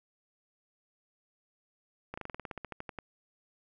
slowing click train, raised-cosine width 0.5 ms, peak -24 dBFS, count 15, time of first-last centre 2.14-2.988 s, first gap 35 ms, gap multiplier 1.08, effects none

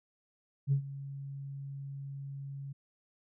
sine tone with ADSR envelope, 138.59 Hz, C#3, in tune, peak -22 dBFS, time 0.67-2.73 s, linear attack 50 ms, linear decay 92 ms, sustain -17 dB, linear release 11 ms, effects tanh soft clip ceiling -20 dBFS

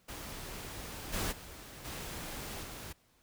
pink noise with level steps, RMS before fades -44 / -35 / -49 / -42 / -45 dBFS, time 0.08-2.93 s, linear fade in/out 10 ms, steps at 1.12 / 1.31 / 1.84 / 2.62 s, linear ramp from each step 20 ms, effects pink hiss -69 dBFS RMS until 3.22 s

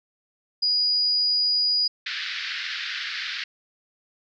sine tone, 4904 Hz, D#8, 26 cents flat, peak -19 dBFS, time 0.62-1.88 s, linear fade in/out 10 ms
pink band-pass noise, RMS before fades -31 dBFS, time 2.06-3.44 s, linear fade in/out 5 ms, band 1500 to 4900 Hz, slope 48 dB/octave
effects none

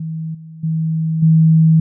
sine tone with level steps, 160.4 Hz, E3, 47 cents flat, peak -21 / -32 / -15 / -7 dBFS, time 0-1.8 s, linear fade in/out 5 ms, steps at 0.34 / 0.63 / 1.22 s, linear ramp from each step 10 ms, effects none

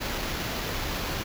pink noise with sample-and-hold, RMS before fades -31 dBFS, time 0-1.24 s, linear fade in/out 20 ms, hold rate 8820 Hz, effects none

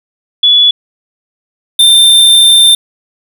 sine / square tone pair in turn, 3422 / 3587 Hz, A7 / A7, -49 / +33 cents, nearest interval minor second, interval 82 cents, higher second, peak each -3 dBFS, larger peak neither, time 0.43-0.71 / 1.79-2.75 s, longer second, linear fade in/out 5 ms, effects none

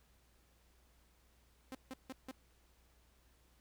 sawtooth tone bursts, 261.6 Hz, C4, in tune, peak -40 dBFS, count 4, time 1.72-2.312 s, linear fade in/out 0 ms, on 28 ms, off 160 ms, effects added 60 Hz sine -69 dBFS peak until 3.6 s + pink hiss -72 dBFS RMS until 3.6 s

